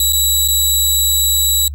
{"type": "tone with dropouts", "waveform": "15% pulse", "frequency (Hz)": 3908, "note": "B7", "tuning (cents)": -19, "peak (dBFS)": -5, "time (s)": [0, 1.68], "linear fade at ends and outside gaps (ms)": 2, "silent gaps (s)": [[0.125, 0.131], [0.478, 0.484]], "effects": ["noise-tail reverb RT60 0.1 s tail -25 dB re dry", "added 72 Hz sine -23 dBFS peak until 1.74 s"]}